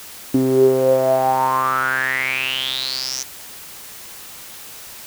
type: tone with band-pass filter sweep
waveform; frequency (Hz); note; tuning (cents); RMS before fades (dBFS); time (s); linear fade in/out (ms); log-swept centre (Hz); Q
sawtooth; 130.81; C3; 0; -18; 0.34-3.23; 5; 290 to 6100; 9.7
effects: white hiss -37 dBFS RMS until 5.06 s